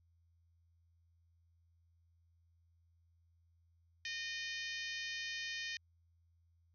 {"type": "harmonic tone", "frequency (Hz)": 613, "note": "D#5", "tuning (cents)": -26, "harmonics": [3, 4, 5, 6, 7, 8, 9, 10], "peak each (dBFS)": [-44, -46, -48, -50, -51, -52, -53, -54], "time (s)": [4.05, 5.77], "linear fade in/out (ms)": 2, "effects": ["added 84 Hz sine -69 dBFS peak until 6.74 s"]}